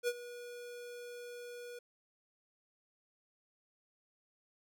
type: tone with ADSR envelope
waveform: square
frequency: 483.7 Hz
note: B4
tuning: 36 cents flat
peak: -30 dBFS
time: 0.03-1.79 s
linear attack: 48 ms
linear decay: 48 ms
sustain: -16 dB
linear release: 5 ms
effects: none